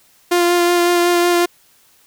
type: tone with vibrato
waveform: sawtooth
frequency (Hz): 349.2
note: F4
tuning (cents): 0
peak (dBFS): -8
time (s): 0.31-1.46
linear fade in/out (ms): 10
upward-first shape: sine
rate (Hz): 5.4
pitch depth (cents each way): 14
effects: white hiss -53 dBFS RMS until 2.06 s